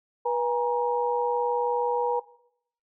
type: tone cluster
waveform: sine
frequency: 486.3 / 824 / 943 Hz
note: B4 / G#5 / A#5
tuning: -27 / -14 / +20 cents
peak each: -26 / -31 / -27 dBFS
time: 0.25-2.2 s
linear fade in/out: 10 ms
effects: noise-tail reverb RT60 0.7 s tail -19 dB re dry